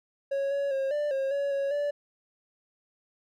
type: tone with pitch steps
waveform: triangle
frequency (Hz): 552 / 561 / 539 / 590 / 539 / 563 / 554 / 580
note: C#5 / C#5 / C#5 / D5 / C#5 / C#5 / C#5 / D5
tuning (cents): -7 / +21 / -49 / +8 / -49 / +27 / -1 / -22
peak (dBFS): -24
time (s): 0.31-1.91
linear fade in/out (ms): 10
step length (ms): 200
effects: none